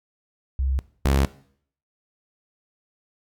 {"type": "tone pair in turn", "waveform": ["sine", "sawtooth"], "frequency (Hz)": [66.4, 68.35], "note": ["C2", "C#2"], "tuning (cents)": [26, -24], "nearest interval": "minor second", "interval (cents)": 50, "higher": "second", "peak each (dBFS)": [-20, -13], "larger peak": "second", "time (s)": [[0.59, 0.79], [1.05, 1.25]], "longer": "neither", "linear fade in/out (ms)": 0, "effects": ["noise-tail reverb RT60 0.6 s tail -19 dB re dry", "MP3 96 kbps"]}